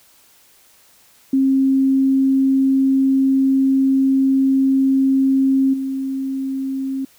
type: tone with level steps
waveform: sine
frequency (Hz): 268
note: C4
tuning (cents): +42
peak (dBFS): -12 / -20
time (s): 1.33-7.05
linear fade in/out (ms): 5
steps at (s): 5.73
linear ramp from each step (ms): 10
effects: white hiss -52 dBFS RMS until 7.18 s